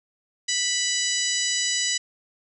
harmonic tone, 987 Hz, B5, 1 cent flat, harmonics 2 / 3 / 4 / 5 / 6 / 7 / 8, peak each -30 / -30 / -30 / -30 / -30 / -30 / -30 dBFS, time 0.48-1.98 s, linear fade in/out 10 ms, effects none

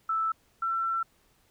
sine tone pair in turn, 1318.5 / 1345.4 Hz, E6 / E6, 0 / +35 cents, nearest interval unison, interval 35 cents, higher second, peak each -25 / -26 dBFS, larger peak first, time 0.09-0.32 / 0.62-1.03 s, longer second, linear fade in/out 5 ms, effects pink hiss -66 dBFS RMS until 1.5 s

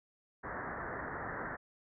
white low-pass noise, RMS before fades -41 dBFS, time 0.43-1.57 s, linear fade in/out 20 ms, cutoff 1900 Hz, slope 96 dB/octave, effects none

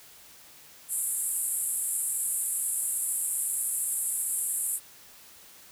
white band-pass noise, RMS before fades -30 dBFS, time 0.88-4.8 s, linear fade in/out 50 ms, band 7700 to 12000 Hz, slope 96 dB/octave, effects white hiss -52 dBFS RMS until 5.71 s

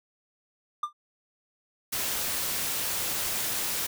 triangle tone with exponential decay, 1195 Hz, D6, 30 cents sharp, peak -21 dBFS, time 0.83-0.93 s, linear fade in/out 5 ms, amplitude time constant 20 ms
white noise, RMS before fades -30 dBFS, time 1.92-3.87 s, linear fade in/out 10 ms
effects none

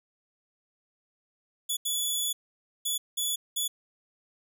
15% pulse tone bursts at uneven times, 3425 Hz, A7, 47 cents flat, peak -20 dBFS, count 5, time 1.69-1.77 / 1.85-2.33 / 2.85-2.98 / 3.17-3.36 / 3.56-3.68 s, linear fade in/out 10 ms, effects none

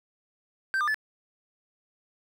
triangle tone with pitch steps, 1560 / 1203 / 1736 Hz, G6 / D6 / A6, -9 / +41 / -24 cents, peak -22 dBFS, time 0.74-0.944 s, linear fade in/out 0 ms, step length 68 ms, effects none

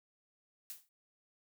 blue noise with exponential decay, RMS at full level -42 dBFS, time 0.7-0.89 s, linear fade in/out 0 ms, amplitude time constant 40 ms, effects none

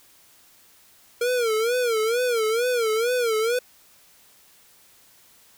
square tone with vibrato, 466.2 Hz, A#4, in tune, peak -21 dBFS, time 1.21-3.59 s, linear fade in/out 5 ms, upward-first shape sine, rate 2.2 Hz, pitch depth 130 cents each way, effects white hiss -55 dBFS RMS until 5.57 s

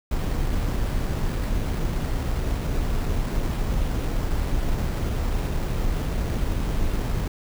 brown noise with sample-and-hold, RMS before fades -24 dBFS, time 0.11-7.28 s, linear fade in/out 5 ms, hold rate 6300 Hz, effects none

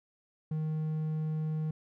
triangle tone, 156 Hz, D#3, 5 cents sharp, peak -28 dBFS, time 0.51-1.71 s, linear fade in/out 5 ms, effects none

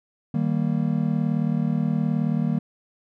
triangle chord, Eb major, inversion none, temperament just, 155.56 / 194.45 / 233.3 Hz, Eb3 / G3 / Bb3, 0 / -14 / +2 cents, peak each -22 / -24 / -23 dBFS, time 0.34-2.59 s, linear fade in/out 5 ms, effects none

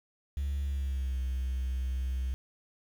triangle tone with pitch glide, 70 to 64.19 Hz, C#2 to C2, +18 to -32 cents, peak -26 dBFS, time 0.37-2.34 s, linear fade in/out 0 ms, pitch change -150 cents, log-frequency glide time 0.64-1.19 s, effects tanh soft clip ceiling -26 dBFS + 9-bit

